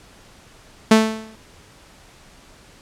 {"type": "tone with exponential decay", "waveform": "sawtooth", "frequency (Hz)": 220, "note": "A3", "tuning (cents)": 0, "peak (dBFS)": -3, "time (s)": [0.91, 1.36], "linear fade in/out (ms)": 5, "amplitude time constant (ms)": 97, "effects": ["pink hiss -48 dBFS RMS until 2.81 s", "low-pass 9000 Hz 12 dB/octave"]}